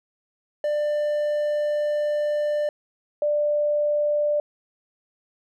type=tone pair in turn; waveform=triangle / sine; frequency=594 / 591.7 Hz; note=D5 / D5; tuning=+20 / +13 cents; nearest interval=unison; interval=7 cents; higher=first; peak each=-19 dBFS; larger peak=neither; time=0.64-2.69 / 3.22-4.4 s; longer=first; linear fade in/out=2 ms; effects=none